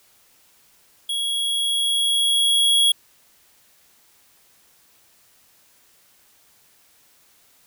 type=tone with level ramp; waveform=square; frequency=3322 Hz; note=G#7; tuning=in tune; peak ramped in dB=-23 to -14 dBFS; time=1.09-2.92 s; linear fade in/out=5 ms; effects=white hiss -57 dBFS RMS until 7.66 s